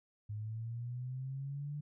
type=linear sweep; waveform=sine; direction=up; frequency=103.83 to 148.5 Hz; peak=-38 dBFS; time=0.29-1.81 s; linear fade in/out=10 ms; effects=none